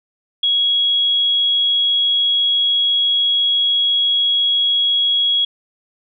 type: tone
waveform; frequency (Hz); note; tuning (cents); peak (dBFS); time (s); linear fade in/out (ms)
sine; 3322; G#7; 0; -13; 0.43-5.45; 5
effects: none